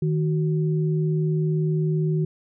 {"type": "tone pair together", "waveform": "sine", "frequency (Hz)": [156.3, 371.7], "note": ["D#3", "F#4"], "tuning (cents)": [8, 8], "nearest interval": "octave + minor third", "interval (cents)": 1500, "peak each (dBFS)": [-20, -28], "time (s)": [0.02, 2.25], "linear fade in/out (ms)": 5, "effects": []}